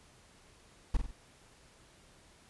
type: noise with echo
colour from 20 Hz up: brown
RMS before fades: -26 dBFS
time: 0.94-0.97 s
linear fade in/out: 5 ms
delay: 47 ms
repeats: 3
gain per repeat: -6 dB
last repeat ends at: 1.111 s
effects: pink hiss -61 dBFS RMS until 2.49 s + resampled to 24000 Hz